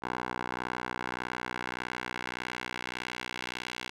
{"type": "tone with band-pass filter sweep", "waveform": "10% pulse", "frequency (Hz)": 61.7, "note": "B1", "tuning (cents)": -1, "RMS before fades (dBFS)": -37, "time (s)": [0.02, 3.9], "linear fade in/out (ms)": 10, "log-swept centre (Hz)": [1100, 2800], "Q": 1.2, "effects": []}